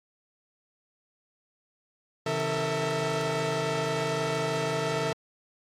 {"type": "tone cluster", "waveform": "sawtooth", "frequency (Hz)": [134.8, 160.9, 449.9, 653], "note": ["C#3", "E3", "A4", "E5"], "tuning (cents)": [-48, -42, 39, -17], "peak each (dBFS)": [-31, -30, -26, -28], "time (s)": [2.26, 5.13], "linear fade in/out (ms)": 5, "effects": ["low-pass 7000 Hz 12 dB/octave", "AAC 64 kbps"]}